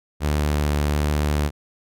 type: tone with vibrato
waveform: sawtooth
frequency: 74 Hz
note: D2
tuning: 14 cents sharp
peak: -15 dBFS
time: 0.2-1.51 s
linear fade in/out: 50 ms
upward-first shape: triangle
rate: 1.3 Hz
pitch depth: 13 cents each way
effects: none